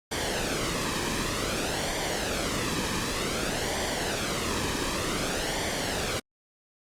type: noise with flanger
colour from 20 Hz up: pink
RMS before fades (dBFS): -29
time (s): 0.11-6.2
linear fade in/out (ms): 10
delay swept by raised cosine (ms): 0.75 to 1.44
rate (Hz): 0.54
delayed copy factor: -0.5
effects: low-pass 9000 Hz 12 dB/octave + Opus 48 kbps